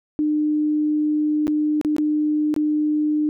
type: tone with dropouts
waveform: sine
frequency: 302.1 Hz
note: D4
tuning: 49 cents sharp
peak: -17 dBFS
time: 0.19-3.29 s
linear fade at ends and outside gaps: 0 ms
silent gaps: 1.47-1.479 / 1.813-1.848 / 1.965-1.983 / 2.541-2.563 s
effects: none